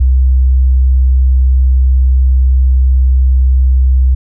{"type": "tone", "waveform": "sine", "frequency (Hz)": 64.5, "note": "C2", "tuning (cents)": -24, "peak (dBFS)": -5, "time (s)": [0, 4.15], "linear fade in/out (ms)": 10, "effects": []}